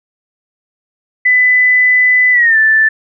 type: tone with pitch glide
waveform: sine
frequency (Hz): 2000 to 1761.3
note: B6 to A6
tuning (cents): +21 to +1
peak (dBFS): -6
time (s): 1.25-2.89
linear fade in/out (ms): 10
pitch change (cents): -220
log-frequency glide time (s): 2.32-2.57
effects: none